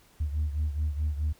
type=beating tone pair; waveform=sine; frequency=74.5 / 79.2 Hz; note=D2 / D#2; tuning=+25 / +31 cents; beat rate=4.7 Hz; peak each=-26 / -31 dBFS; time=0.2-1.33 s; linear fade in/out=10 ms; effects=tanh soft clip ceiling -22 dBFS + pink hiss -60 dBFS RMS until 1.39 s

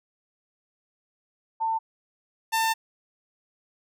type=tone pair in turn; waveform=sine / sawtooth; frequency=896 / 896 Hz; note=A5 / A5; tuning=+31 / +31 cents; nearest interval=unison; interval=0 cents; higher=neither; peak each=-23 / -18 dBFS; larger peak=second; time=1.6-1.79 / 2.52-2.74 s; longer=second; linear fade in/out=20 ms; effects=none

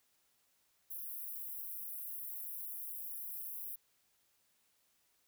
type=high-pass noise; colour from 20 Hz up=white; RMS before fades=-44 dBFS; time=0.9-3.76 s; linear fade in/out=10 ms; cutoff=11000 Hz; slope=48 dB/octave; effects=white hiss -75 dBFS RMS until 5.27 s

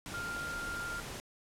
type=tone in noise; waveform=sine; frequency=1398 Hz; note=F6; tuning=1 cent sharp; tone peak=-37 dBFS; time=0.14-1 s; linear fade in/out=0 ms; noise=pink; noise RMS=-43 dBFS; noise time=0.06-1.2 s; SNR=+3 dB; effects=low-pass 11000 Hz 12 dB/octave

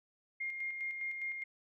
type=tone with tremolo; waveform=sine; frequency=2125 Hz; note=C7; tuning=26 cents sharp; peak=-35 dBFS; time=0.4-1.44 s; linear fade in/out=10 ms; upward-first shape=square; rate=4.9 Hz; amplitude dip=40%; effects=none

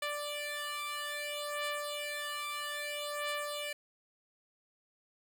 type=beating tone pair; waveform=10% pulse; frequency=587.3 / 587.91 Hz; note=D5 / D5; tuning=0 / +2 cents; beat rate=0.61 Hz; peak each=-30 / -32 dBFS; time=0.02-3.73 s; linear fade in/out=5 ms; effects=none

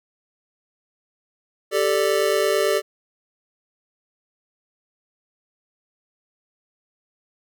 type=chord; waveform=square; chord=G suspended second; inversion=none; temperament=just; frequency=392 / 441 / 588 Hz; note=G4 / A4 / D5; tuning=0 / +4 / +2 cents; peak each=-23 dBFS; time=1.71-2.82 s; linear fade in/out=50 ms; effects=none

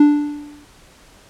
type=tone with exponential decay; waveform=triangle; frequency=293.7 Hz; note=D4; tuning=in tune; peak=-3 dBFS; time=0-0.65 s; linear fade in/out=5 ms; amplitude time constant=140 ms; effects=pink hiss -48 dBFS RMS until 1.29 s + low-pass 10000 Hz 12 dB/octave

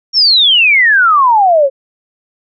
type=exponential sweep; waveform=sine; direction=down; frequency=5620 to 523.3 Hz; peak=-5 dBFS; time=0.13-1.7 s; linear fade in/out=50 ms; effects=none

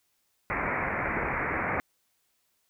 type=low-pass noise; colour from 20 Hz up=white; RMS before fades=-30 dBFS; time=0.5-1.8 s; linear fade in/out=0 ms; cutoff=2300 Hz; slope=96 dB/octave; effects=white hiss -73 dBFS RMS until 2.69 s

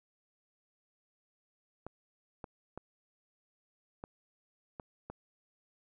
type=clicks; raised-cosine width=1 ms; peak=-28 dBFS; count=6; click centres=1.866 / 2.442 / 2.776 / 4.039 / 4.798 / 5.1 s; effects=none

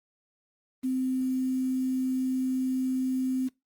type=tone with quantisation; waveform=sine; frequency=258.8 Hz; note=C4; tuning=19 cents flat; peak=-25 dBFS; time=0.83-3.49 s; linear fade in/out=20 ms; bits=8; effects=noise-tail reverb RT60 0.2 s tail -21 dB re dry + Opus 24 kbps

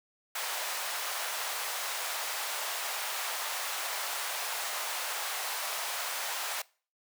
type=high-pass noise; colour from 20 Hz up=pink; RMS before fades=-35 dBFS; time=0.35-6.62 s; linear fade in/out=5 ms; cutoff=670 Hz; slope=24 dB/octave; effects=noise-tail reverb RT60 0.4 s tail -23 dB re dry

